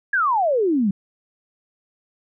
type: exponential sweep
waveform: sine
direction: down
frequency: 1700 to 185 Hz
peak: -16 dBFS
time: 0.13-0.91 s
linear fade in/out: 5 ms
effects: none